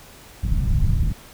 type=low-pass noise; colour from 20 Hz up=pink; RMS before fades=-19 dBFS; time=0.43-1.13 s; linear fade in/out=10 ms; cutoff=160 Hz; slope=24 dB/octave; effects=pink hiss -45 dBFS RMS until 1.33 s